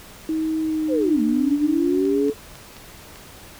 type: tone with pitch glide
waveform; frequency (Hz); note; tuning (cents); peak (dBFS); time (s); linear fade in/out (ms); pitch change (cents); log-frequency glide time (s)
sine; 316.8 to 283.9; D#4 to C#4; +31 to +41; -20; 0.29-2.3; 2; -190; 0.61-1.98
type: linear two-way sweep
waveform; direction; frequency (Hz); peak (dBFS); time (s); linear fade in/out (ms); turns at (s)
sine; down then up; 554.4 to 220 to 441.6; -19; 0.88-2.34; 50; 1.22
type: clicks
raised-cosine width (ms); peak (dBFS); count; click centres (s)
0.2; -24; 5; 2.054 / 2.284 / 2.555 / 2.767 / 3.158
effects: pink hiss -43 dBFS RMS until 3.59 s